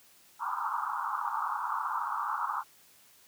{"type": "band-pass noise", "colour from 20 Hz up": "pink", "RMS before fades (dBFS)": -33, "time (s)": [0.39, 2.64], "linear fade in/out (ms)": 50, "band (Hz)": [840, 1400], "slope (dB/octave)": 96, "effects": ["white hiss -60 dBFS RMS until 3.27 s", "high-pass 60 Hz 12 dB/octave"]}